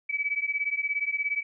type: beating tone pair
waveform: sine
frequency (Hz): 2281 / 2298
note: C#7 / D7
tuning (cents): +49 / -38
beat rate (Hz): 17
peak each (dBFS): -29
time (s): 0.09-1.43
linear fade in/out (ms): 10
effects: none